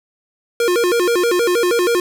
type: tone with vibrato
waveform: square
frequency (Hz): 410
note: G#4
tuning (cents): -22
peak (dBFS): -14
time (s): 0.6-2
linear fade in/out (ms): 2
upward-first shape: square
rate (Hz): 6.3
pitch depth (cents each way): 240
effects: none